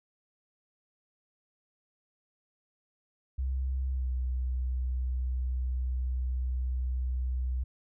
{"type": "tone with pitch glide", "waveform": "sine", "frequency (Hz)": [65.41, 63.11], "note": ["C2", "B1"], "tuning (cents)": [0, 38], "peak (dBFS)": -28, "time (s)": [3.38, 7.64], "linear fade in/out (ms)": 10, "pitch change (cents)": -62, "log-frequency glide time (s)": [3.92, 4.09], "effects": []}